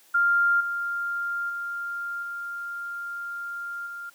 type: tone with level steps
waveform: sine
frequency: 1396.9 Hz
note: F6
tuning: in tune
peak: -18 / -26 / -29 / -31 / -34 dBFS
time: 0.14-4.1 s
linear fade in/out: 10 ms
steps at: 0.6 / 1.49 / 2.22 / 3.86 s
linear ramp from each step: 10 ms
effects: white hiss -57 dBFS RMS until 4.14 s + high-pass 200 Hz 12 dB/octave